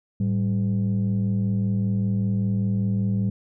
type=tone pair together; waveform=sine; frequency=108.9 / 194.04 Hz; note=A2 / G3; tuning=-17 / -17 cents; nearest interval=minor seventh; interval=1000 cents; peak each=-21 dBFS; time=0.2-3.3 s; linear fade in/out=5 ms; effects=tanh soft clip ceiling -17 dBFS